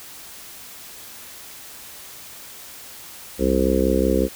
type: harmonic tone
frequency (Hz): 65.41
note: C2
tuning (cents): 0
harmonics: 1 / 3 / 4 / 5 / 6 / 7 / 8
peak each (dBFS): -24 / -24 / -24 / -24 / -24 / -24 / -24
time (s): 3.38-4.29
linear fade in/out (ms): 50
effects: white hiss -40 dBFS RMS until 4.35 s